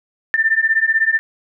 sine beating tone pair, 1780 / 1796 Hz, A6 / A6, +20 / +35 cents, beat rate 16 Hz, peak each -16 dBFS, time 0.34-1.19 s, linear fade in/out 0 ms, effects none

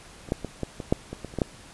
clicks, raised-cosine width 2 ms, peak -26 / -10 / -17 / -14 / -19 / -6 / -20 / -20 / -29 / -14 / -8 dBFS, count 11, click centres 0.288 / 0.321 / 0.447 / 0.633 / 0.802 / 0.925 / 1.13 / 1.247 / 1.339 / 1.387 / 1.418 s, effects pink hiss -48 dBFS RMS until 1.73 s + resampled to 24000 Hz

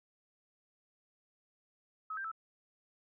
sine tone with pitch steps, 1281 / 1578 / 1316 Hz, E6 / G6 / E6, -50 / +11 / -3 cents, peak -37 dBFS, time 2.1-2.316 s, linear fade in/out 5 ms, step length 72 ms, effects none

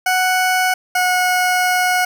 20% pulse tone pair in turn, 740 / 729.8 Hz, F#5 / F#5, 0 / -24 cents, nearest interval unison, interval 24 cents, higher first, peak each -9 dBFS, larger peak neither, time 0.06-0.74 / 0.95-2.05 s, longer second, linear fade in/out 5 ms, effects none

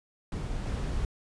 brown noise with level steps, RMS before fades -33 / -31 dBFS, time 0.32-1.05 s, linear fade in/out 2 ms, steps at 0.65 s, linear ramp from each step 20 ms, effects resampled to 22050 Hz

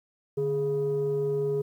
sine tone pair together, 146.83 / 415.3 Hz, D3 / G#4, 0 / 0 cents, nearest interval octave + tritone, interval 1800 cents, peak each -30 / -24 dBFS, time 0.37-1.62 s, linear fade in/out 10 ms, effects tanh soft clip ceiling -20 dBFS + 10-bit

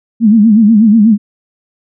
sine tone with vibrato, 217.1 Hz, A3, 23 cents flat, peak -3 dBFS, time 0.2-1.18 s, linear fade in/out 50 ms, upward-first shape sine, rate 8.2 Hz, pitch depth 120 cents each way, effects none

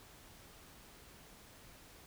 silence, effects pink hiss -58 dBFS RMS until 2.06 s

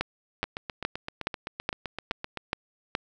two click trains, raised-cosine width 0.3 ms, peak -17 / -10 dBFS, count 16 / 8, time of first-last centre 0.44-2.373 / 0.01-2.951 s, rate 7.76 / 2.38 Hz, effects none

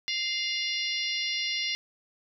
harmonic tone with a mistuned harmonic, 697 Hz, F5, 4 cents flat, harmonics 3 / 4 / 5 / 6 / 7 / 8, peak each -33 / -34 / -35 / -36 / -36 / -37 dBFS, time 0.08-1.75 s, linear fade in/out 0 ms, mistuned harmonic 4, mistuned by +27 cents, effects none

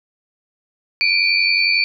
sine tone cluster, 2327 / 2418 / 4497 Hz, D7 / D7 / C#8, -17 / +50 / +24 cents, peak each -18 dBFS, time 1.01-1.84 s, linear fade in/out 0 ms, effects none

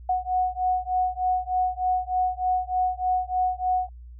sine beating tone pair, 734 / 737.3 Hz, F#5 / F#5, -14 / -6 cents, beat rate 3.3 Hz, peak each -25 dBFS, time 0.09-3.89 s, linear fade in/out 5 ms, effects added 60 Hz sine -40 dBFS peak until 4.19 s

